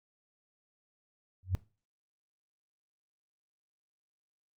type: tone with exponential growth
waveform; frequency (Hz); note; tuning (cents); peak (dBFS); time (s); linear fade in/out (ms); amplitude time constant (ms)
sine; 92.5; F#2; 0; -23; 1.43-1.55; 0; 26
effects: noise-tail reverb RT60 0.3 s tail -18 dB re dry + Opus 48 kbps